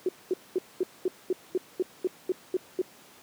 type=tone bursts; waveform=sine; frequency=367.8 Hz; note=F#4; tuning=10 cents flat; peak=-22 dBFS; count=12; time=0.06-2.816 s; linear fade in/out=2 ms; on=28 ms; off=220 ms; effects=pink hiss -53 dBFS RMS until 3.22 s + high-pass 200 Hz 12 dB/octave